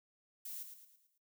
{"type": "noise with echo", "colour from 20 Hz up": "violet", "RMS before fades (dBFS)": -45, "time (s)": [0.45, 0.63], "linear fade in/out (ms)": 5, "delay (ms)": 110, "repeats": 5, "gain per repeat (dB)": -7, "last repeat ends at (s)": 1.18, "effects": ["noise-tail reverb RT60 0.2 s tail -20 dB re dry"]}